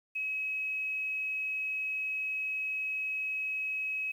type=tone; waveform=sine; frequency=2556 Hz; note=D#7; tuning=46 cents sharp; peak=-31 dBFS; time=0.15-4.12 s; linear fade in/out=10 ms; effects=10-bit